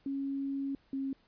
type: tone pair in turn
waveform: sine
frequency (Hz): 275.1 / 270.5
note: C#4 / C#4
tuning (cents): -13 / -42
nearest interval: unison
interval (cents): 29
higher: first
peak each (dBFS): -32 / -32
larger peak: neither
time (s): 0.06-0.75 / 0.93-1.13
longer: first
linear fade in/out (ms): 2
effects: pink hiss -68 dBFS RMS until 1.27 s + resampled to 11025 Hz